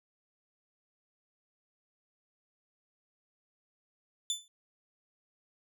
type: tone with exponential decay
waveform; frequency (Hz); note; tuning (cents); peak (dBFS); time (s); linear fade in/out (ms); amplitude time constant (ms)
25% pulse; 3511; A7; -4; -23; 4.3-4.48; 1; 38
effects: none